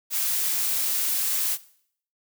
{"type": "noise", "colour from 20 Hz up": "blue", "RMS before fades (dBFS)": -25, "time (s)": [0.1, 1.58], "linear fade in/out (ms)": 50, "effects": ["noise-tail reverb RT60 0.6 s tail -18 dB re dry"]}